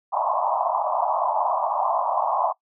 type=band-pass noise; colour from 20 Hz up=white; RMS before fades=-23 dBFS; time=0.12-2.53 s; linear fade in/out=20 ms; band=610 to 1100 Hz; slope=96 dB/octave; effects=noise-tail reverb RT60 0.1 s tail -21 dB re dry